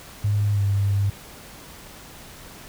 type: tone with pitch glide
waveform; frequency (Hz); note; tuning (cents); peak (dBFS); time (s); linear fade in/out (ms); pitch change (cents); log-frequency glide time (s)
sine; 103.1 to 99.82; G#2 to G2; -12 to +32; -18; 0.24-1.1; 5; -56; 0.53-0.6
effects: pink hiss -43 dBFS RMS until 2.68 s